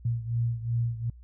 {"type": "beating tone pair", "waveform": "sine", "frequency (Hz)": [116.54, 119.24], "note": ["A#2", "A#2"], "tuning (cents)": [0, 40], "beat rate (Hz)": 2.7, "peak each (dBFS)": [-27, -31], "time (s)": [0.05, 1.1], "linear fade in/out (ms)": 5, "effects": ["added 60 Hz sine -46 dBFS peak until 1.23 s"]}